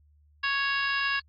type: harmonic tone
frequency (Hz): 554.4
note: C#5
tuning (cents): 0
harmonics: 2 / 3 / 4 / 5 / 6 / 7 / 8 / 9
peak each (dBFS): -32 / -28 / -38 / -31 / -41 / -39 / -43 / -38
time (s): 0.43-1.2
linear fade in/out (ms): 10
effects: added 74 Hz sine -58 dBFS peak until 1.28 s + AAC 32 kbps